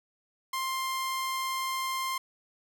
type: tone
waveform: sawtooth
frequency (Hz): 1053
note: C6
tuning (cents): +11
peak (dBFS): -26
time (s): 0.53-2.18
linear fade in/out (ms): 5
effects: none